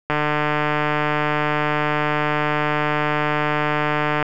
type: click train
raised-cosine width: 0.5 ms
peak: -5 dBFS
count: 620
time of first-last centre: 0.1-4.227 s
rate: 150 Hz
effects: none